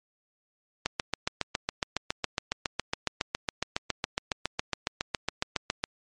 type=click train; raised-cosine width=0.2 ms; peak=-9 dBFS; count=37; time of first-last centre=0.86-5.839 s; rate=7.23 Hz; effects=MP3 48 kbps